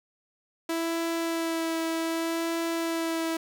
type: tone with vibrato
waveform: sawtooth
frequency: 329.6 Hz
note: E4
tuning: in tune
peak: -23 dBFS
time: 0.69-3.37 s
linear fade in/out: 5 ms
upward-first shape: sine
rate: 0.65 Hz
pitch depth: 15 cents each way
effects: 9-bit